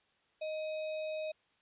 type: tone with sample-and-hold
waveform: sine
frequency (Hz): 622.3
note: D#5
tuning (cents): 0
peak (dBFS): -35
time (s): 0.41-1.32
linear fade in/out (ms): 10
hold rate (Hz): 3150
effects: white hiss -72 dBFS RMS until 1.61 s + resampled to 8000 Hz